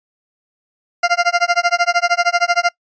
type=tone with tremolo; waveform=20% pulse; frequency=697 Hz; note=F5; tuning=4 cents flat; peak=-5 dBFS; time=1.03-2.69 s; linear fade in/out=5 ms; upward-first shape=sine; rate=13 Hz; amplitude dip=100%; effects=noise-tail reverb RT60 0.1 s tail -24 dB re dry + resampled to 16000 Hz